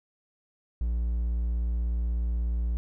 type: tone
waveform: triangle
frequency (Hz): 58.27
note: A#1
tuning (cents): 0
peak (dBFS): -23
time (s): 0.81-2.77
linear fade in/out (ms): 0
effects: none